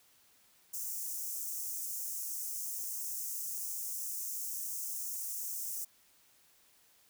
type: high-pass noise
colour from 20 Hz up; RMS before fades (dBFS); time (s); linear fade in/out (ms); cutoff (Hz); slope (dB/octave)
white; -39; 0.73-5.85; 10; 5800; 48
effects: white hiss -66 dBFS RMS until 7.09 s